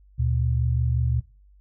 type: tone pair together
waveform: sine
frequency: 74.6 / 120.14 Hz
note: D2 / B2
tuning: +28 / -47 cents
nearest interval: minor sixth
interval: 825 cents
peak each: -23 dBFS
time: 0.18-1.21 s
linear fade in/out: 20 ms
effects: noise-tail reverb RT60 0.3 s tail -18 dB re dry + added 49 Hz sine -51 dBFS peak until 1.6 s